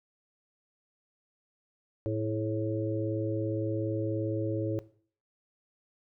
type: harmonic tone with a mistuned harmonic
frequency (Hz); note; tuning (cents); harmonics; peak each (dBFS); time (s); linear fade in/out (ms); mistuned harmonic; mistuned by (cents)
109.5; A2; -8; 1 / 3 / 4 / 5; -32 / -33 / -36 / -35; 2.06-4.79; 0; 4; -49
effects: noise-tail reverb RT60 0.5 s tail -18 dB re dry